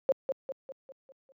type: tone with echo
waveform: sine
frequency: 535 Hz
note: C5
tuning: 38 cents sharp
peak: -20 dBFS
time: 0.09-0.12 s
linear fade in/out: 0 ms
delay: 200 ms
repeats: 6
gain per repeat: -6 dB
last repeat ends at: 1.32 s
effects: high-pass 200 Hz 12 dB/octave